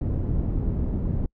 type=low-pass noise; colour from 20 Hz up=pink; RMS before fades=-25 dBFS; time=0.01-1.26 s; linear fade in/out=2 ms; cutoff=240 Hz; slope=12 dB/octave; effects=noise-tail reverb RT60 0.1 s tail -26 dB re dry